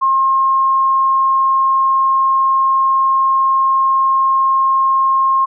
sine tone, 1069 Hz, C6, 37 cents sharp, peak -10 dBFS, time 0.01-5.46 s, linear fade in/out 20 ms, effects none

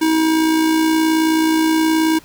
square tone with amplitude modulation, 318.9 Hz, D#4, 43 cents sharp, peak -12 dBFS, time 0.01-2.19 s, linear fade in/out 10 ms, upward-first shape sine, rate 58.9 Hz, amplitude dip 35%, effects pink hiss -45 dBFS RMS until 2.24 s

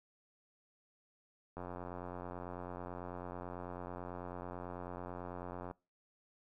click train, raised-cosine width 1 ms, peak -30 dBFS, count 370, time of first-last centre 1.57-5.711 s, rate 89.1 Hz, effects noise-tail reverb RT60 0.3 s tail -24 dB re dry

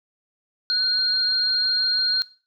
sine tone pair together, 1488 / 4209 Hz, F#6 / C8, +9 / +9 cents, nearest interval octave + tritone, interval 1800 cents, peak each -30 / -19 dBFS, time 0.7-2.22 s, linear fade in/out 0 ms, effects noise-tail reverb RT60 0.4 s tail -20 dB re dry

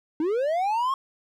triangle linear sweep, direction up, 295.4 to 1099 Hz, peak -20 dBFS, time 0.2-0.94 s, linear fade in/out 2 ms, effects none

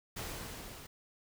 pink noise with level ramp, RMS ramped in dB -40 to -50 dBFS, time 0.16-0.87 s, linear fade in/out 10 ms, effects none

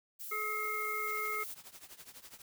violet noise, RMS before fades -44 dBFS, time 0.19-1.55 s, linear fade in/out 20 ms
harmonic tone, 426.8 Hz, G#4, 47 cents sharp, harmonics 1 / 3 / 5, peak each -43 / -37 / -37 dBFS, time 0.31-1.44 s, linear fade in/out 10 ms
white noise with tremolo, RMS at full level -49 dBFS, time 1.07-2.42 s, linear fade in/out 2 ms, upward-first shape triangle, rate 12 Hz, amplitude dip 90%
effects none

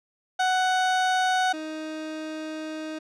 30% pulse tone pair in turn, 743 / 312.4 Hz, F#5 / D#4, +7 / +7 cents, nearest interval octave + minor third, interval 1500 cents, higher first, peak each -18 / -29 dBFS, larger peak first, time 0.39-1.53 / 1.53-2.99 s, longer second, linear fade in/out 10 ms, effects low-pass 6000 Hz 12 dB/octave

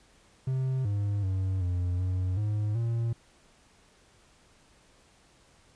triangle tone with pitch steps, 131.1 / 101.7 / 94.7 / 89.2 / 92.1 / 105.3 / 116 Hz, C3 / G#2 / F#2 / F2 / F#2 / G#2 / A#2, +4 / -36 / +41 / +37 / -7 / +24 / -8 cents, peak -24 dBFS, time 0.47-3.13 s, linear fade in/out 5 ms, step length 380 ms, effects pink hiss -61 dBFS RMS until 5.75 s + resampled to 22050 Hz

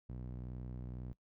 sawtooth tone with band-pass filter, 62 Hz, B1, 7 cents sharp, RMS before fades -45 dBFS, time 0.09-1.13 s, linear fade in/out 0 ms, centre 140 Hz, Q 0.89, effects noise-tail reverb RT60 0.1 s tail -20 dB re dry

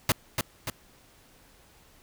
pink noise with echo, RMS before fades -22 dBFS, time 0.09-0.12 s, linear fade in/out 2 ms, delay 290 ms, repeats 2, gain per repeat -5 dB, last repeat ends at 0.7 s, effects pink hiss -58 dBFS RMS until 2.02 s

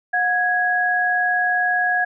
sine tone pair together, 723.5 / 1661.2 Hz, F#5 / G#6, -39 / 0 cents, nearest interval octave + major second, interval 1439 cents, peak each -21 / -18 dBFS, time 0.13-2.05 s, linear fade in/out 10 ms, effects none

